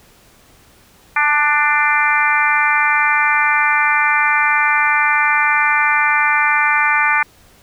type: harmonic tone with a mistuned harmonic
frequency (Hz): 296.5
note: D4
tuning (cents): +17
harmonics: 3 / 4 / 5 / 6 / 7 / 8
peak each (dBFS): -19 / -19 / -19 / -19 / -19 / -19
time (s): 1.16-7.23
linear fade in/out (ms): 5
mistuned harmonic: 3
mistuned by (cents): -19
effects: pink hiss -49 dBFS RMS until 7.62 s